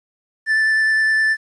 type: tone with vibrato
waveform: triangle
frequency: 1760 Hz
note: A6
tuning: in tune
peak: -12 dBFS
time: 0.46-1.37 s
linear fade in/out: 50 ms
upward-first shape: sine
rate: 9.7 Hz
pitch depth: 9 cents each way
effects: resampled to 22050 Hz + 9-bit